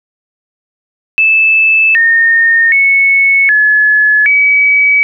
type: tone with pitch steps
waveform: sine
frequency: 2626 / 1833 / 2206 / 1708 / 2277 Hz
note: E7 / A#6 / C#7 / G#6 / C#7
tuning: -7 / -30 / -9 / +48 / +46 cents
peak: -5 dBFS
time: 1.18-5.03 s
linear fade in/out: 0 ms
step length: 770 ms
effects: none